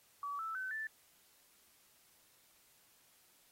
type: tone with pitch steps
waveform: sine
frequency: 1142 / 1319.4 / 1524.4 / 1761.2 Hz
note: D6 / E6 / G6 / A6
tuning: -49 / +1 / -49 / +1 cents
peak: -38 dBFS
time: 0.23-0.87 s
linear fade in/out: 2 ms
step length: 160 ms
effects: white hiss -68 dBFS RMS until 3.51 s + AAC 48 kbps